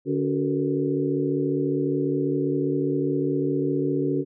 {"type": "tone cluster", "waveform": "sine", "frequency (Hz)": [146.3, 282.9, 373.1, 438.3, 473], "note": ["D3", "C#4", "F#4", "A4", "A#4"], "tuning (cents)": [-6, 35, 14, -7, 25], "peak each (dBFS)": [-29, -25, -26, -31, -33], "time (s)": [0.05, 4.25], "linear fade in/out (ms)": 50, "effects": []}